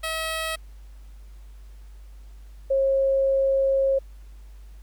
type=tone pair in turn; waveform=10% pulse / sine; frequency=643 / 540.7 Hz; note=E5 / C#5; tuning=-43 / -43 cents; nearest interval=minor third; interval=300 cents; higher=first; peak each=-18 dBFS; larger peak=neither; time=0.03-0.56 / 2.7-3.99 s; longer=second; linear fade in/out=10 ms; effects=added 50 Hz sine -41 dBFS peak until 4.82 s + pink hiss -61 dBFS RMS until 4.82 s